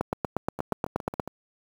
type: two click trains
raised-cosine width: 1 ms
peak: -11 / -20 dBFS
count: 11 / 6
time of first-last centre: 0.01-1.198 / 0.59-1.276 s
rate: 8.42 / 7.29 Hz
effects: high-pass 80 Hz 12 dB/octave + 7-bit